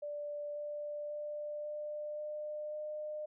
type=tone with pitch steps; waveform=sine; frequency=587 / 590.7 / 594.5 / 598.3 / 602.1 / 605.9 Hz; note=D5 / D5 / D5 / D5 / D5 / D#5; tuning=-1 / +10 / +21 / +32 / +43 / -46 cents; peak=-38 dBFS; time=0.02-3.26 s; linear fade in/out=10 ms; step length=540 ms; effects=none